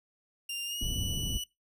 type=tone with pitch glide; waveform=sawtooth; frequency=2794 to 2955 Hz; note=F7 to F#7; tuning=0 to -3 cents; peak=-31 dBFS; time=0.49-1.44 s; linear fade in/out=5 ms; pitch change=+97 cents; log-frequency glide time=0.65-0.88 s
type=low-pass noise; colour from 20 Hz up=pink; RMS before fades=-34 dBFS; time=0.81-1.38 s; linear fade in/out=5 ms; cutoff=190 Hz; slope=12 dB/octave
effects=noise-tail reverb RT60 0.2 s tail -20 dB re dry